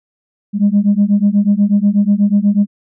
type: beating tone pair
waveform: sine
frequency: 199.9 / 208.1 Hz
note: G3 / G#3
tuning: +34 / +4 cents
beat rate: 8.2 Hz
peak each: -11 dBFS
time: 0.53-2.67 s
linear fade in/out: 50 ms
effects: tanh soft clip ceiling -4 dBFS